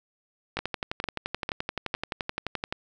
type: two click trains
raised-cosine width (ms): 0.3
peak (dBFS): -13 / -12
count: 26 / 4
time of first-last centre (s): 0.57-2.725 / 0.59-1.941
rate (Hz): 11.6 / 2.22
effects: none